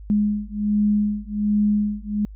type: beating tone pair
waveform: sine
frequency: 207.7 / 209 Hz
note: G#3 / G#3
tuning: 0 / +11 cents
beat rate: 1.3 Hz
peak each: -21 dBFS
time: 0.1-2.25 s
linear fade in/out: 0 ms
effects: added 51 Hz sine -36 dBFS peak until 2.35 s